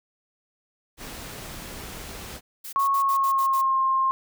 pink noise, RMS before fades -38 dBFS, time 0.97-2.41 s, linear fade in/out 50 ms
blue noise bursts, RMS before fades -37 dBFS, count 7, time 2.64-3.617 s, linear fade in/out 10 ms, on 89 ms, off 59 ms
sine tone with pitch glide, 1100 to 1061.9 Hz, C#6 to C6, -14 to +25 cents, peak -19 dBFS, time 2.76-4.11 s, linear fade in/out 0 ms, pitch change -61 cents, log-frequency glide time 2.96-3.8 s
effects none

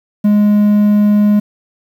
triangle tone, 207.7 Hz, G#3, in tune, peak -5 dBFS, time 0.24-1.4 s, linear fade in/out 10 ms, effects 7-bit

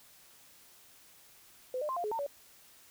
sine tone with pitch steps, 509 / 601 / 1048 / 699 / 422.8 / 907 / 568 Hz, C5 / D5 / C6 / F5 / G#4 / A#5 / C#5, -48 / +40 / +2 / +1 / +31 / -48 / +42 cents, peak -32 dBFS, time 1.74-2.265 s, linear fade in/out 2 ms, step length 75 ms, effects white hiss -59 dBFS RMS until 2.9 s

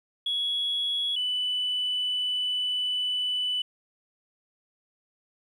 sine tone pair in turn, 3352 / 2986 Hz, G#7 / F#7, +15 / +15 cents, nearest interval major second, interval 200 cents, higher first, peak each -24 dBFS, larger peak neither, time 0.26-1.16 / 1.16-3.62 s, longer second, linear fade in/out 5 ms, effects tanh soft clip ceiling -21 dBFS + 10-bit

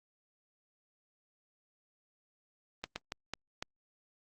slowing click train, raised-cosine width 0.2 ms, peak -19 dBFS, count 5, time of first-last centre 2.84-3.625 s, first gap 120 ms, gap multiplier 1.34, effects Opus 32 kbps

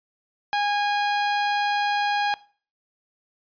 sawtooth tone, 821 Hz, G#5, 20 cents flat, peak -17 dBFS, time 0.53-2.34 s, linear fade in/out 0 ms, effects noise-tail reverb RT60 0.4 s tail -20 dB re dry + resampled to 11025 Hz

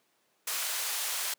white band-pass noise, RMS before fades -33 dBFS, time 0.47-1.34 s, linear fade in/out 5 ms, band 710 to 14000 Hz, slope 12 dB/octave, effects pink hiss -71 dBFS RMS until 1.38 s + high-pass 300 Hz 12 dB/octave

